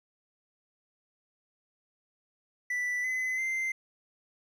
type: tone with pitch steps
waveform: triangle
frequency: 1975.5 / 2028 / 2081 Hz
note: B6 / B6 / C7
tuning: 0 / +45 / -10 cents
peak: -27 dBFS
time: 2.7-3.72 s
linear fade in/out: 5 ms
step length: 340 ms
effects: none